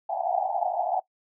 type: band-pass noise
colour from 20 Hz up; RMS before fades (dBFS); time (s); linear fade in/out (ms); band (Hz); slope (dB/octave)
pink; -27; 0.09-1; 5; 660 to 840; 96
effects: noise-tail reverb RT60 0.1 s tail -19 dB re dry